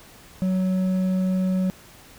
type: tone with hard clipping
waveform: sine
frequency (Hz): 186.2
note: F#3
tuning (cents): +11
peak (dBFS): -21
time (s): 0.42-1.7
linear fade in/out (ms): 0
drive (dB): 5
effects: pink hiss -48 dBFS RMS until 2.18 s